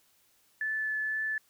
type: tone with vibrato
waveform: sine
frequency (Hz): 1739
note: A6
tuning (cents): -21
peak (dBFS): -29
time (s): 0.61-1.38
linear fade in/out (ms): 2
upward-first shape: triangle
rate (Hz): 2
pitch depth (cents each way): 10
effects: white hiss -67 dBFS RMS until 1.49 s